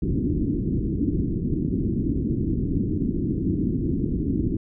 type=low-pass noise; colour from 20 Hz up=white; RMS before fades=-24 dBFS; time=0.02-4.57 s; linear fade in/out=5 ms; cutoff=340 Hz; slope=48 dB/octave; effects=none